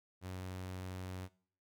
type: tone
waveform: sawtooth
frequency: 92.5 Hz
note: F#2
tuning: in tune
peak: -38 dBFS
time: 0.21-1.29 s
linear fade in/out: 50 ms
effects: noise-tail reverb RT60 0.5 s tail -21 dB re dry